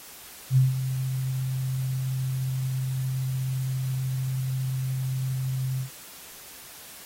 sine tone with ADSR envelope, 130.81 Hz, C3, in tune, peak -14 dBFS, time 0.5-5.9 s, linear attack 68 ms, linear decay 160 ms, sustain -11 dB, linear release 100 ms, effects white hiss -45 dBFS RMS until 7.05 s + AAC 48 kbps

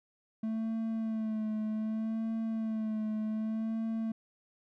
triangle tone with vibrato, 220 Hz, A3, in tune, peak -29 dBFS, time 0.43-4.12 s, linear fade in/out 5 ms, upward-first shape sine, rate 0.65 Hz, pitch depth 34 cents each way, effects none

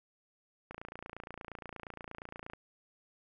click train, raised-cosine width 0.5 ms, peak -28 dBFS, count 53, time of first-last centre 0.71-2.535 s, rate 28.5 Hz, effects none

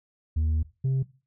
sine tone pair in turn, 78.5 / 133.02 Hz, D#2 / C3, +16 / +29 cents, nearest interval major sixth, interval 913 cents, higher second, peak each -19 dBFS, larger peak neither, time 0.36-0.63 / 0.84-1.03 s, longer first, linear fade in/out 10 ms, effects noise-tail reverb RT60 0.3 s tail -18 dB re dry + tanh soft clip ceiling -21 dBFS

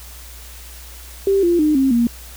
sine tone with pitch steps, 392.2 / 345.4 / 304.2 / 267.9 / 235.9 Hz, G4 / F4 / D#4 / C4 / A#3, +1 / -19 / -39 / +41 / +21 cents, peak -12 dBFS, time 1.27-2.07 s, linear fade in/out 2 ms, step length 160 ms, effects added 60 Hz sine -37 dBFS peak until 2.36 s + white hiss -40 dBFS RMS until 2.36 s

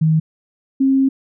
sine tone pair in turn, 158.2 / 268.4 Hz, D#3 / C4, +29 / +44 cents, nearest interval major sixth, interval 915 cents, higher second, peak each -11 dBFS, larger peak neither, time 0.01-0.2 / 0.8-1.09 s, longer second, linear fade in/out 10 ms, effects none

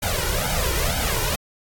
pink noise with flanger, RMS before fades -23 dBFS, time 0.02-1.36 s, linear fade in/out 10 ms, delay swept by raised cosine 1.3 to 2.13 ms, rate 2.1 Hz, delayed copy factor +0.95, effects AAC 64 kbps

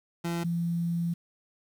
30% pulse / sine tone pair in turn, 170 / 170 Hz, F3 / F3, -46 / -46 cents, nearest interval unison, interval 0 cents, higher neither, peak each -26 dBFS, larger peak neither, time 0.24-0.44 / 0.44-1.14 s, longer second, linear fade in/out 10 ms, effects 9-bit

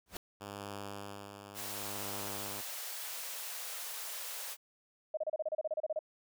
pink noise with exponential growth, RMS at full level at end -37 dBFS, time 0.06-0.17 s, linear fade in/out 2 ms, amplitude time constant 22 ms
5% pulse tone with tremolo, 100.9 Hz, G#2, 49 cents flat, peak -30 dBFS, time 0.4-2.62 s, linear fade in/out 20 ms, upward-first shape sine, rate 0.7 Hz, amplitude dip 55%
white high-pass noise, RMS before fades -42 dBFS, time 1.54-4.57 s, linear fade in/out 50 ms, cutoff 470 Hz, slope 48 dB/octave
sine tone bursts, 622.3 Hz, D#5, in tune, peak -31 dBFS, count 14, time 5.14-5.991 s, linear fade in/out 5 ms, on 32 ms, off 31 ms
effects none

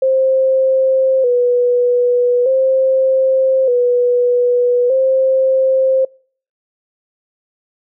sine tone with vibrato, 508 Hz, B4, 49 cents sharp, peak -10 dBFS, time 0.02-6.05 s, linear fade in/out 5 ms, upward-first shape square, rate 0.41 Hz, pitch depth 64 cents each way, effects noise-tail reverb RT60 0.5 s tail -26 dB re dry

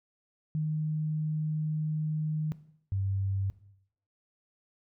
sine tone pair in turn, 154.5 / 97.33 Hz, D#3 / G2, -12 / -12 cents, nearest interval minor sixth, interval 800 cents, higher first, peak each -27 dBFS, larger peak neither, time 0.55-2.52 / 2.92-3.5 s, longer first, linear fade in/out 0 ms, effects noise-tail reverb RT60 0.7 s tail -17 dB re dry

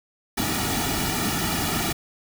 pink noise with comb filter, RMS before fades -25 dBFS, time 0.37-1.93 s, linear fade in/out 10 ms, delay 1.9 ms, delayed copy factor -0.75, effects none

